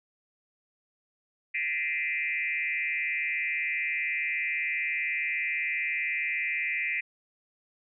sine tone with frequency modulation, 2217 Hz, C#7, in tune, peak -27 dBFS, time 1.54-7.01 s, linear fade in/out 10 ms, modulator 153 Hz, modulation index 2.1, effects none

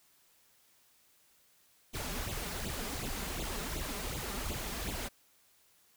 pink noise with flanger, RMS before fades -38 dBFS, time 1.93-5.09 s, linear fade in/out 20 ms, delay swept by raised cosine 0.27 to 5.07 ms, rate 2.7 Hz, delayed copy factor +0.85, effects white hiss -67 dBFS RMS until 5.96 s

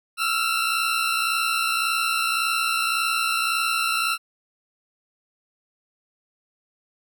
20% pulse tone pair together, 1316 / 1377.8 Hz, E6 / F6, -3 / -24 cents, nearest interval minor second, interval 79 cents, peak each -19 dBFS, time 0.17-4.18 s, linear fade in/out 50 ms, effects none

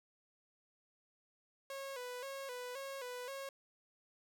sawtooth tone with vibrato, 520 Hz, C5, 11 cents flat, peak -39 dBFS, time 1.7-3.49 s, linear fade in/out 2 ms, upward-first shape square, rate 1.9 Hz, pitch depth 85 cents each way, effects none

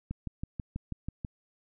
click train, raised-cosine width 5 ms, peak -22 dBFS, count 8, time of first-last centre 0.11-1.248 s, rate 6.15 Hz, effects none

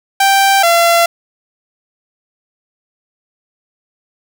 sawtooth tone pair in turn, 784 / 681.3 Hz, G5 / F5, 0 / -43 cents, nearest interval major second, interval 243 cents, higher first, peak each -4 dBFS, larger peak neither, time 0.2-0.63 / 0.63-1.06 s, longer neither, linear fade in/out 5 ms, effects none

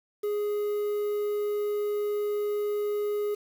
triangle tone with quantisation, 415.3 Hz, G#4, in tune, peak -24 dBFS, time 0.23-3.35 s, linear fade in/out 10 ms, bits 8, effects none

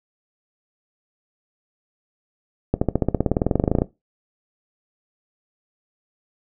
accelerating click train, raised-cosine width 2 ms, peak -4 dBFS, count 22, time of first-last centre 2.74-3.819 s, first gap 75 ms, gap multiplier 0.96, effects noise-tail reverb RT60 0.2 s tail -17 dB re dry

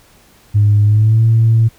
sine tone with pitch glide, 103.83 to 113.23 Hz, G#2 to A#2, 0 to -50 cents, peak -6 dBFS, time 0.54-1.69 s, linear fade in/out 20 ms, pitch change +150 cents, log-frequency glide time 0.84-1.23 s, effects tanh soft clip ceiling -3 dBFS + pink hiss -48 dBFS RMS until 1.78 s

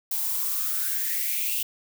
violet noise with high-pass filter sweep, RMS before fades -27 dBFS, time 0.11-1.63 s, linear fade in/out 5 ms, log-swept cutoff 780 to 2900 Hz, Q 7.6, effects none

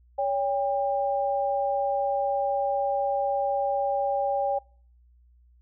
sine tone pair together, 563 / 799 Hz, C#5 / G5, +27 / +33 cents, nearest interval tritone, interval 606 cents, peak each -26 dBFS, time 0.18-4.59 s, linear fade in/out 10 ms, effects noise-tail reverb RT60 0.5 s tail -26 dB re dry + added 60 Hz sine -55 dBFS peak until 5.61 s

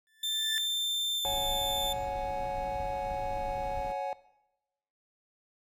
30% pulse tone with exponential growth, 1760 Hz, A6, in tune, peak -27 dBFS, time 0.07-0.58 s, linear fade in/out 0 ms, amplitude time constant 110 ms
40% pulse tone with pitch glide, 3571 to 3548 Hz, A7 to A7, +25 to +14 cents, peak -29 dBFS, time 0.23-1.93 s, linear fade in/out 5 ms, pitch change -11 cents, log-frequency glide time 1.15-1.24 s
triangle chord, C# suspended fourth, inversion none, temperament equal with one note detuned, 554.4 / 740 / 842.2 Hz, C#5 / F#5 / G#5, 0 / 0 / +24 cents, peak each -34 dBFS, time 1.25-4.13 s, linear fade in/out 0 ms
brown noise, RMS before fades -42 dBFS, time 1.25-3.92 s, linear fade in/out 0 ms
effects noise-tail reverb RT60 0.9 s tail -17 dB re dry

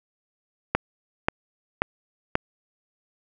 click train, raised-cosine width 0.5 ms, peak -4 dBFS, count 4, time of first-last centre 0.75-2.354 s, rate 1.87 Hz, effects none

